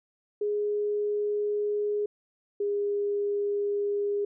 sine tone pair in turn, 415.3 / 407.7 Hz, G#4 / G#4, 0 / -32 cents, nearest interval unison, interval 32 cents, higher first, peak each -25 dBFS, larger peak neither, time 0.41-2.06 / 2.6-4.25 s, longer neither, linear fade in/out 5 ms, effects none

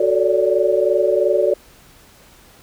sine chord, D major seventh, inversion first, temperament equal with one note detuned, 370 / 440 / 564.4 / 587.3 Hz, F#4 / A4 / C#5 / D5, 0 / 0 / +31 / 0 cents, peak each -19 dBFS, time 0-1.54 s, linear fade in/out 5 ms, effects pink hiss -48 dBFS RMS until 2.62 s

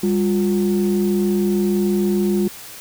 sine tone pair together, 200 / 354.8 Hz, G3 / F4, +35 / +27 cents, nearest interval minor seventh, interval 992 cents, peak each -16 / -18 dBFS, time 0.03-2.48 s, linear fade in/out 5 ms, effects tanh soft clip ceiling -10 dBFS + white hiss -37 dBFS RMS until 2.8 s

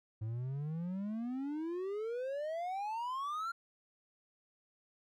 triangle exponential sweep, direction up, 106.4 to 1399 Hz, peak -34 dBFS, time 0.21-3.52 s, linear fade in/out 10 ms, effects none

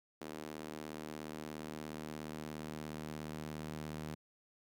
sawtooth tone with high-pass filter sweep, 77 Hz, D#2, 17 cents flat, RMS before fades -45 dBFS, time 0.21-4.15 s, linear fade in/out 5 ms, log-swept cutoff 300 to 160 Hz, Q 1.3, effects none

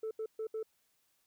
sine tone bursts at uneven times, 440 Hz, A4, in tune, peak -33 dBFS, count 4, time 0.03-0.11 / 0.19-0.26 / 0.39-0.47 / 0.54-0.63 s, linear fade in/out 5 ms, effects tanh soft clip ceiling -33 dBFS + white hiss -75 dBFS RMS until 1.26 s

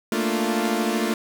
sawtooth chord, Bb major seventh, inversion third, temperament equal, 220 / 233.1 / 293.7 / 349.2 Hz, A3 / Bb3 / D4 / F4, 0 / 0 / 0 / 0 cents, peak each -21 / -23 / -26 / -23 dBFS, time 0.12-1.14 s, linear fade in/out 2 ms, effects 8-bit

